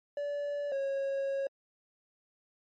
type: tone pair in turn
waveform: triangle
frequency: 577 / 547.9 Hz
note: D5 / C#5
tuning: -31 / -20 cents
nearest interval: minor second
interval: 89 cents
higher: first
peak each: -30 / -28 dBFS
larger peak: second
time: 0.17-0.72 / 0.72-1.47 s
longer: second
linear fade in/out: 2 ms
effects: MP3 32 kbps